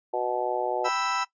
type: harmonic tone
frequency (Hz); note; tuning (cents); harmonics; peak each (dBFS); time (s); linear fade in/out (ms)
123.47; B2; 0; 3 / 4 / 5 / 6 / 7; -31 / -31 / -31 / -31 / -31; 0.13-0.89; 10
type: chord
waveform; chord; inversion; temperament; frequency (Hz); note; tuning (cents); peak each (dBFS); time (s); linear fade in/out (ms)
35% pulse; E minor; first; equal; 784 / 987.8 / 1318.5; G5 / B5 / E6; 0 / 0 / 0; -31 / -28 / -26; 0.84-1.25; 20
effects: noise-tail reverb RT60 0.1 s tail -17 dB re dry + resampled to 16000 Hz